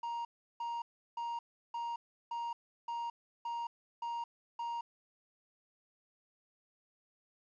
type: tone bursts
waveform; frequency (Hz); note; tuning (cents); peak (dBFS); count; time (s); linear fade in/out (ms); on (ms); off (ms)
triangle; 938; A#5; +11; -34; 9; 0.03-4.81; 5; 220; 350
effects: resampled to 16000 Hz + 11-bit